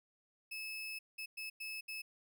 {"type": "tone bursts at uneven times", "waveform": "35% pulse", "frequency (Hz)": 2600, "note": "E7", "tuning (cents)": -24, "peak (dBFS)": -40, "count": 5, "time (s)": [[0.51, 0.99], [1.18, 1.26], [1.37, 1.5], [1.6, 1.81], [1.88, 2.02]], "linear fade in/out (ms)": 10, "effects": []}